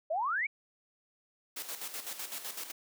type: exponential sweep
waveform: sine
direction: up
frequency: 597 to 2349 Hz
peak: -29 dBFS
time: 0.1-0.47 s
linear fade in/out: 10 ms
type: noise with tremolo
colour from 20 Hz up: white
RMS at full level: -39 dBFS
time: 1.56-2.72 s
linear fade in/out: 10 ms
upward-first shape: square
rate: 7.9 Hz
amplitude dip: 60%
effects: high-pass 300 Hz 12 dB/octave